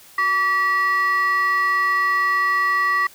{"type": "tone pair together", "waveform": "sine", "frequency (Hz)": [1151, 1935.7], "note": ["D6", "B6"], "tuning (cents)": [-35, -35], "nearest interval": "major sixth", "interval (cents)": 900, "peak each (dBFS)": -17, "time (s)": [0.18, 3.07], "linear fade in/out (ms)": 5, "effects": ["tanh soft clip ceiling -13 dBFS", "white hiss -47 dBFS RMS until 3.14 s"]}